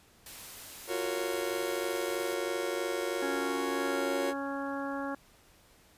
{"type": "noise", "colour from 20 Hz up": "white", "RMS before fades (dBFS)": -46, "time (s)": [0.26, 2.34], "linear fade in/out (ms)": 2}
{"type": "chord", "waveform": "40% pulse", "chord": "Gb major seventh", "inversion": "third", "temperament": "just", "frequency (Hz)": [346.9, 370, 462.5, 555], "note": ["F4", "Gb4", "Bb4", "Db5"], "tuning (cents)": [-12, 0, -14, 2], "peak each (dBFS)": -36, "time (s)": [0.87, 4.34], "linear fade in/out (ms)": 50}
{"type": "harmonic tone", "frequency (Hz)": 277.2, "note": "C#4", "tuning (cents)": 0, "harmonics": [1, 2, 3, 4, 5, 6], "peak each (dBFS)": [-36, -39, -41, -42, -43, -44], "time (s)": [3.22, 5.15], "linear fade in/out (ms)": 5}
{"effects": ["pink hiss -61 dBFS RMS until 5.97 s", "resampled to 32000 Hz"]}